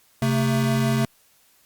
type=tone pair together; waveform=square; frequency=133.01 / 223.7 Hz; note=C3 / A3; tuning=+29 / +29 cents; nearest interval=major sixth; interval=900 cents; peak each=-22 / -23 dBFS; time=0.22-1.05 s; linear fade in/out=2 ms; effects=white hiss -59 dBFS RMS until 1.65 s + Opus 48 kbps